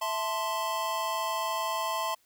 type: chord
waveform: square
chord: A minor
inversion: second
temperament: equal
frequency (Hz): 659.3 / 880 / 1046.5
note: E5 / A5 / C6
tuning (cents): 0 / 0 / 0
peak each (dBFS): -36 / -35 / -32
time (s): 0.01-2.15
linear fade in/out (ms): 10
effects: white hiss -67 dBFS RMS until 2.25 s